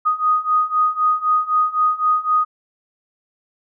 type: beating tone pair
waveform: sine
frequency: 1242 / 1245.9 Hz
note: D#6 / D#6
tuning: -3 / +2 cents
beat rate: 3.9 Hz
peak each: -19 / -17 dBFS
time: 0.05-2.45 s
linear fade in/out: 20 ms
effects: none

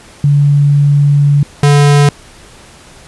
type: tone pair in turn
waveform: sine / square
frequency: 143.6 / 144.41 Hz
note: D3 / D3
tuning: -39 / -29 cents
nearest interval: unison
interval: 10 cents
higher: second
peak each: -5 dBFS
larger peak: neither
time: 0.24-1.43 / 1.63-2.09 s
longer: first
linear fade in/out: 2 ms
effects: pink hiss -38 dBFS RMS until 3.07 s + resampled to 24000 Hz

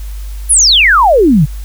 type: exponential sweep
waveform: sine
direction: down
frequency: 11410 to 130.81 Hz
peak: -4 dBFS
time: 0.49-1.46 s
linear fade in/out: 20 ms
effects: added 50 Hz sine -20 dBFS peak until 1.64 s + white hiss -39 dBFS RMS until 1.64 s

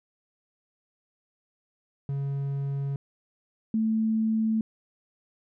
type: tone pair in turn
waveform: triangle / sine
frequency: 139.1 / 220.8 Hz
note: C#3 / A3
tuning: +6 / +6 cents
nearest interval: minor sixth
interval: 800 cents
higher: second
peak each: -25 / -22 dBFS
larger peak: second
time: 2.09-2.96 / 3.74-4.61 s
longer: neither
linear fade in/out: 2 ms
effects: none

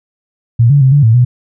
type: tone with pitch steps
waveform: sine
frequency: 116.9 / 142.9 / 131.9 / 144.2 / 112 / 123.4 Hz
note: A#2 / D3 / C3 / D3 / A2 / B2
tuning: +5 / -47 / +14 / -31 / +31 / -1 cents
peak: -4 dBFS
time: 0.59-1.25 s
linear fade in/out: 10 ms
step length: 110 ms
effects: none

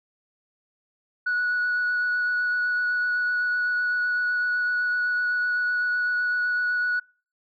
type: tone with vibrato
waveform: sine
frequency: 1468 Hz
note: F#6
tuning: 14 cents flat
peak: -20 dBFS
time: 1.26-7 s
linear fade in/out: 10 ms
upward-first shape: sine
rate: 7.9 Hz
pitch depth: 9 cents each way
effects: noise-tail reverb RT60 0.4 s tail -26 dB re dry + tanh soft clip ceiling -19 dBFS

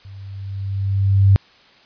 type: tone with level ramp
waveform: sine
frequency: 98 Hz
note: G2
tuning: in tune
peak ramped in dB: -35 to -7 dBFS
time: 0.05-1.36 s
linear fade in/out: 0 ms
effects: white hiss -50 dBFS RMS until 1.85 s + resampled to 11025 Hz

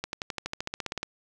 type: accelerating click train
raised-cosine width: 0.2 ms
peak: -14 dBFS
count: 15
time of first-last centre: 0.04-1.03 s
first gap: 91 ms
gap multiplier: 0.96
effects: none

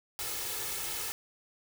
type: noise with comb filter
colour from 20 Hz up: white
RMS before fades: -36 dBFS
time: 0.19-1.12 s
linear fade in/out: 0 ms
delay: 2.3 ms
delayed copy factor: +0.65
effects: none

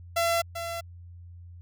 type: tone with echo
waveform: sawtooth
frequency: 676 Hz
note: E5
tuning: 43 cents sharp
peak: -19 dBFS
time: 0.16-0.42 s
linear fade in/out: 10 ms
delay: 390 ms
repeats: 1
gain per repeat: -9 dB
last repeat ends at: 0.81 s
effects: added 87 Hz sine -43 dBFS peak until 1.61 s

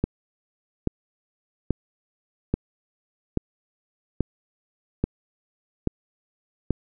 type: click train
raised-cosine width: 3 ms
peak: -8 dBFS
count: 9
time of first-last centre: 0.04-6.707 s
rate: 1.2 Hz
effects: none

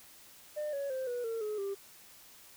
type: tone with pitch steps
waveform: sine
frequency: 600 / 559.8 / 522.3 / 487.4 / 454.7 / 424.3 / 395.9 Hz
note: D5 / C#5 / C5 / B4 / A#4 / G#4 / G4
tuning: +37 / +17 / -3 / -23 / -43 / +37 / +17 cents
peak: -31 dBFS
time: 0.56-1.75 s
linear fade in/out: 20 ms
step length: 170 ms
effects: tanh soft clip ceiling -32 dBFS + white hiss -56 dBFS RMS until 2.56 s

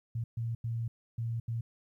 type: tone bursts at uneven times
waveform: sine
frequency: 115.5 Hz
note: A#2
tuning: 16 cents flat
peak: -31 dBFS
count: 5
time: 0.15-0.24 / 0.37-0.55 / 0.64-0.88 / 1.18-1.4 / 1.48-1.61 s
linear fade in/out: 5 ms
effects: 12-bit

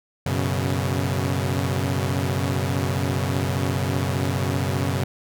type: chord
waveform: sawtooth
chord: F# suspended fourth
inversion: none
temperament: equal with one note detuned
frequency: 93.52 / 123.47 / 138.59 Hz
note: F#2 / B2 / C#3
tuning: +19 / 0 / 0 cents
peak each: -21 / -23 / -22 dBFS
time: 0.26-5.04 s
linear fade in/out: 5 ms
effects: none

